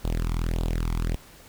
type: tone with flanger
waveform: sawtooth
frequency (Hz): 41.2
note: E1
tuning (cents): 0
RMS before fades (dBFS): -26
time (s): 0.04-1.16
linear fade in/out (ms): 10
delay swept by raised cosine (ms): 0.25 to 0.91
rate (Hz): 1.7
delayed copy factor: +0.9
effects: pink hiss -50 dBFS RMS until 1.48 s